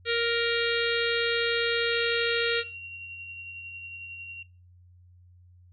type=harmonic tone; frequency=467.5 Hz; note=A#4; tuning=5 cents sharp; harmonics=1 / 3 / 4 / 5 / 6 / 7 / 8 / 9; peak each=-27 / -32 / -33 / -34 / -35 / -35 / -36 / -37 dBFS; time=0.05-2.64 s; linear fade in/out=50 ms
type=tone with tremolo; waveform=sine; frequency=2752 Hz; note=F7; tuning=26 cents flat; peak=-36 dBFS; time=1.92-4.43 s; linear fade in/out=5 ms; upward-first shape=sine; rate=11 Hz; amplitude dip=25%
effects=noise-tail reverb RT60 0.3 s tail -19 dB re dry + added 89 Hz sine -52 dBFS peak until 5.72 s